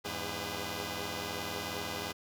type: tone cluster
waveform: 5% pulse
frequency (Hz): 82.8 / 102.5 / 404.8 / 502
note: E2 / G#2 / G#4 / B4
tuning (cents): +8 / -22 / -44 / +28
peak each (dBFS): -30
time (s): 0.04-2.13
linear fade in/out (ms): 20
effects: none